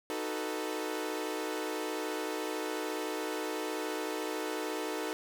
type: chord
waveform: sawtooth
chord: B dominant seventh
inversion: first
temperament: equal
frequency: 311.1 / 370 / 440 / 493.9 Hz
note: D#4 / F#4 / A4 / B4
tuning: 0 / 0 / 0 / 0 cents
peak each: -34 / -37 / -34 / -38 dBFS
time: 0.1-5.13 s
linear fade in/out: 0 ms
effects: none